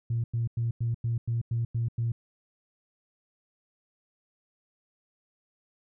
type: tone bursts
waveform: sine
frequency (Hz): 116.54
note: A#2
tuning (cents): 0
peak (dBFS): -24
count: 9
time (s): 0.1-2.12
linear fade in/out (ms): 5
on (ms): 140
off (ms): 95
effects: tanh soft clip ceiling -21 dBFS